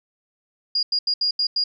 sine tone bursts at uneven times, 4848 Hz, D#8, 46 cents flat, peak -18 dBFS, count 6, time 0.75-0.83 / 0.92-0.99 / 1.07-1.14 / 1.21-1.31 / 1.39-1.47 / 1.56-1.64 s, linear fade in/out 5 ms, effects none

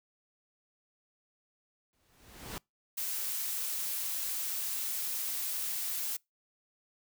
pink noise with exponential growth, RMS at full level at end -38 dBFS, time 1.93-2.58 s, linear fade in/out 0 ms, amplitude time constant 140 ms
blue noise, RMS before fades -35 dBFS, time 2.97-6.17 s, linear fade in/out 10 ms
effects noise-tail reverb RT60 0.2 s tail -26 dB re dry

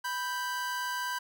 45% pulse tone pair together, 987.8 / 1568 Hz, B5 / G6, 0 / 0 cents, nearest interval minor sixth, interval 800 cents, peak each -34 / -35 dBFS, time 0.04-1.19 s, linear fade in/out 10 ms, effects none

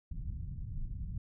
pink low-pass noise, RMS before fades -39 dBFS, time 0.11-1.18 s, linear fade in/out 5 ms, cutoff 150 Hz, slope 24 dB/octave, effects none

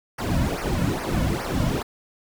brown noise with flanger, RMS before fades -24 dBFS, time 0.18-1.83 s, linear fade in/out 10 ms, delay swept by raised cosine 0.26 to 2.56 ms, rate 2.4 Hz, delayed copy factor -0.9, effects none

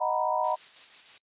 sine chord, B major seventh, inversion first, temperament equal, 622.3 / 740 / 932.3 / 987.8 Hz, D#5 / F#5 / A#5 / B5, 0 / 0 / 0 / 0 cents, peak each -30 dBFS, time 0-0.56 s, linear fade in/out 20 ms
blue noise with tremolo, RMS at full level -42 dBFS, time 0.44-1.18 s, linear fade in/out 2 ms, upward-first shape square, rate 6.2 Hz, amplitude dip 30%
effects noise-tail reverb RT60 0.1 s tail -24 dB re dry + resampled to 8000 Hz

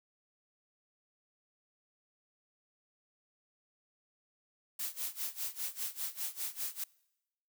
blue noise with tremolo, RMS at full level -36 dBFS, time 4.79-6.84 s, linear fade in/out 5 ms, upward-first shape sine, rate 5 Hz, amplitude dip 90%, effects noise-tail reverb RT60 0.9 s tail -24 dB re dry

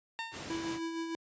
15% pulse tone with exponential decay, 910 Hz, A#5, 42 cents flat, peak -27 dBFS, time 0.19-0.6 s, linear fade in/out 0 ms, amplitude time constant 88 ms
pink noise, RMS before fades -42 dBFS, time 0.31-0.8 s, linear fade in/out 50 ms
square tone with tremolo, 329.6 Hz, E4, in tune, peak -34 dBFS, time 0.5-1.15 s, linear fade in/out 0 ms, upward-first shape sine, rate 6.5 Hz, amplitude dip 40%
effects high-pass 100 Hz 12 dB/octave + resampled to 16000 Hz

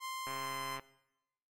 sawtooth tone with pitch glide, 1046.5 to 1035.1 Hz, C6 to C6, 0 to -19 cents, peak -35 dBFS, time 0-0.8 s, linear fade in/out 50 ms, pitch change -19 cents, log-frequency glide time 0.33-0.58 s
click train, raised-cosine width 0.5 ms, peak -29 dBFS, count 72, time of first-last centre 0.27-0.796 s, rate 135 Hz
effects noise-tail reverb RT60 0.9 s tail -19 dB re dry + MP3 64 kbps

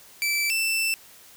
sawtooth tone pair in turn, 2322 / 2665 Hz, D7 / E7, -20 / +18 cents, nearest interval major second, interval 238 cents, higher second, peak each -19 dBFS, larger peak neither, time 0.22-0.5 / 0.5-0.94 s, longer second, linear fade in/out 0 ms, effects white hiss -50 dBFS RMS until 1.36 s

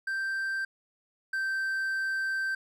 triangle tone pair in turn, 1568 / 1559 Hz, G6 / G6, 0 / -10 cents, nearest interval unison, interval 10 cents, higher first, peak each -27 / -26 dBFS, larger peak second, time 0.07-0.65 / 1.33-2.55 s, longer second, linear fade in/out 5 ms, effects none

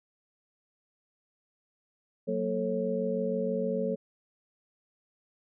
sine tone cluster, 184.5 / 231.1 / 440.5 / 546 Hz, F#3 / A#3 / A4 / C#5, -5 / -15 / +2 / -26 cents, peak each -34 / -34 / -32 / -32 dBFS, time 2.27-3.96 s, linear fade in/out 20 ms, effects none

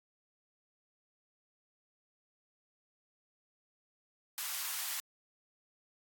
white high-pass noise, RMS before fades -38 dBFS, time 4.38-5 s, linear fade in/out 0 ms, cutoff 860 Hz, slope 24 dB/octave, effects AAC 64 kbps

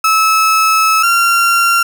35% pulse tone pair in turn, 1300 / 1377.3 Hz, E6 / F6, -24 / -24 cents, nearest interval minor second, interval 100 cents, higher second, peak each -7 dBFS, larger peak neither, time 0.04-1.03 / 1.03-1.83 s, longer first, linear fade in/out 5 ms, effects none

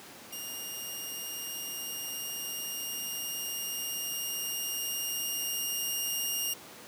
10% pulse tone with level ramp, 2831 Hz, F7, 23 cents sharp, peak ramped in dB -29 to -21 dBFS, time 0.32-6.54 s, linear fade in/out 10 ms, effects pink hiss -48 dBFS RMS until 6.87 s + high-pass 200 Hz 12 dB/octave

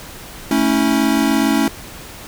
square chord, A major, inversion none, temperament equal with one note detuned, 220 / 277.2 / 324.2 Hz, A3 / C#4 / E4, 0 / 0 / -29 cents, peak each -19 / -17 / -20 dBFS, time 0.51-1.68 s, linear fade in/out 2 ms, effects pink hiss -35 dBFS RMS until 2.27 s

